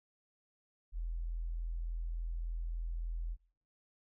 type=tone; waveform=sine; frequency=41.74 Hz; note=E1; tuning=22 cents sharp; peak=-35 dBFS; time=0.92-3.37 s; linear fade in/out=50 ms; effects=noise-tail reverb RT60 0.6 s tail -26 dB re dry